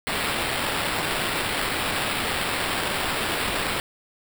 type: noise with sample-and-hold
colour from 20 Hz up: white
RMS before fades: -26 dBFS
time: 0.07-3.8 s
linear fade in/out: 0 ms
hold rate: 6300 Hz
effects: none